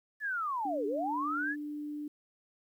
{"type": "linear two-way sweep", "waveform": "sine", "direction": "down then up", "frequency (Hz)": [1760, 388.2, 1760], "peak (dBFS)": -31, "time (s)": [0.2, 1.56], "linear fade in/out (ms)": 50, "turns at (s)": 0.86}
{"type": "tone with pitch glide", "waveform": "sine", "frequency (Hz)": [293.7, 296.4], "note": ["D4", "D4"], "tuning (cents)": [0, 16], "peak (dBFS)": -36, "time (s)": [0.65, 2.08], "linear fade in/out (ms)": 5, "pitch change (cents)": 16, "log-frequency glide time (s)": [1.02, 1.71]}
{"effects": ["11-bit"]}